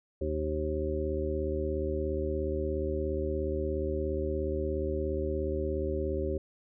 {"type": "harmonic tone", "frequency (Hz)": 77, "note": "D#2", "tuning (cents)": -17, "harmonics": [1, 2, 3, 4, 5, 7], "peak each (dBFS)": [-33, -45, -41, -38, -33, -36], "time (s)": [0.21, 6.38], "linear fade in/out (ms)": 5, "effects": []}